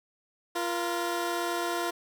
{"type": "tone pair together", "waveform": "15% pulse", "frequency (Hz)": [345.7, 473.6], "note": ["F4", "A#4"], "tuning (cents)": [-18, 27], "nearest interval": "perfect fourth", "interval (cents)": 545, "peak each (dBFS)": [-23, -29], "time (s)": [0.55, 1.91], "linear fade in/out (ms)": 10, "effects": []}